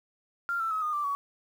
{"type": "tone with pitch steps", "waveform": "sine", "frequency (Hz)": [1389, 1332.4, 1278.1, 1226.1, 1176.1, 1128.2], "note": ["F6", "E6", "D#6", "D#6", "D6", "C#6"], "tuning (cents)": [-10, 18, 46, -26, 2, 30], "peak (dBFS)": -27, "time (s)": [0.49, 1.15], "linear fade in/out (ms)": 0, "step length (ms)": 110, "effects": ["9-bit"]}